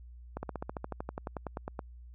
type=slowing click train; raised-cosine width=1 ms; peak=-22 dBFS; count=18; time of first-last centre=0.37-1.792 s; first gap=60 ms; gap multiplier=1.04; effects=added 60 Hz sine -47 dBFS peak until 2.14 s